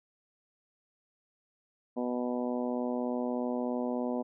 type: harmonic tone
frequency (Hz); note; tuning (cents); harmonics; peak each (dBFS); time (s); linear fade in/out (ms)
123.3; B2; -2; 2 / 3 / 4 / 5 / 6 / 7 / 8; -32 / -39 / -37 / -38 / -43 / -45 / -46; 1.96-4.23; 20
effects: none